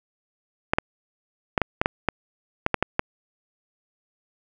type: clicks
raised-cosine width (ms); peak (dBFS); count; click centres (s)
0.5; -4; 11; 0.735 / 0.785 / 1.578 / 1.617 / 1.815 / 1.859 / 2.087 / 2.664 / 2.743 / 2.826 / 2.994
effects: none